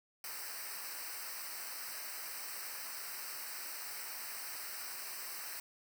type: noise with comb filter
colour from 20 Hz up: white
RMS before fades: -44 dBFS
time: 0.24-5.6 s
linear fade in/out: 2 ms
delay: 0.29 ms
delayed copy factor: -0.95
effects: none